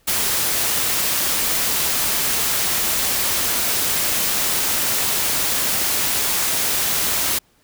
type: noise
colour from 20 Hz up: white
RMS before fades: -20 dBFS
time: 0.07-7.39 s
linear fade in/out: 10 ms
effects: pink hiss -59 dBFS RMS until 7.63 s